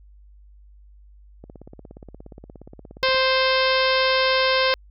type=click train; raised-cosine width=2 ms; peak=-27 dBFS; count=30; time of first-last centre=1.44-3.146 s; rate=17 Hz
type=harmonic tone; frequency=523.3 Hz; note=C5; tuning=in tune; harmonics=1 / 2 / 3 / 4 / 5 / 6 / 7 / 8 / 9 / 10; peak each=-21 / -24 / -26 / -27 / -28 / -29 / -29 / -30 / -31 / -31 dBFS; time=3.03-4.74 s; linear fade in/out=0 ms
effects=added 50 Hz sine -46 dBFS peak until 4.9 s